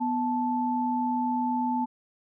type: tone pair together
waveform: sine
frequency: 246.9 / 876 Hz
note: B3 / A5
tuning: 0 / -8 cents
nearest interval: octave + minor seventh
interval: 2192 cents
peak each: -27 dBFS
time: 0-1.86 s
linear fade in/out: 20 ms
effects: none